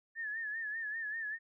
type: tone with vibrato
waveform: sine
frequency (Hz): 1760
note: A6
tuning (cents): 0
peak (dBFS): -36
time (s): 0.15-1.39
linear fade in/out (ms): 50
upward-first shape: sine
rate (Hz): 5.1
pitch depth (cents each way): 81
effects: none